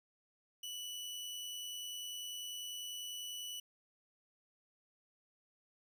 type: tone with amplitude modulation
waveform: sawtooth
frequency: 2960 Hz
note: F#7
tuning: in tune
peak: -38 dBFS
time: 0.63-3.6 s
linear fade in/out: 5 ms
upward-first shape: sine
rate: 90.1 Hz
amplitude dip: 25%
effects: none